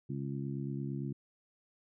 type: harmonic tone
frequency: 68.8 Hz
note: C#2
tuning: 12 cents flat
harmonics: 2 / 3 / 4 / 5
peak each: -37 / -41 / -43 / -45 dBFS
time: 0.09-1.13 s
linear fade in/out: 10 ms
effects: none